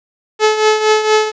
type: tone with tremolo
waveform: sawtooth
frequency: 431 Hz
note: A4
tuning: 36 cents flat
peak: -3 dBFS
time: 0.39-1.32 s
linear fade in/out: 50 ms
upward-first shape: triangle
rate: 4.3 Hz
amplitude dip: 70%
effects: resampled to 16000 Hz + 7-bit